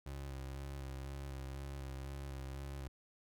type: tone with vibrato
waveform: 30% pulse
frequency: 68 Hz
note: C#2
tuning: 33 cents flat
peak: -40 dBFS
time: 0.06-2.88 s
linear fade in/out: 5 ms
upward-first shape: square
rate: 2 Hz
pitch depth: 30 cents each way
effects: none